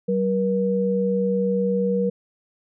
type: tone pair together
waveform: sine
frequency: 190.5 / 478.9 Hz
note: G3 / A#4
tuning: -49 / +47 cents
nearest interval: octave + major third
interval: 1596 cents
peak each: -22 / -21 dBFS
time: 0.08-2.1 s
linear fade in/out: 10 ms
effects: none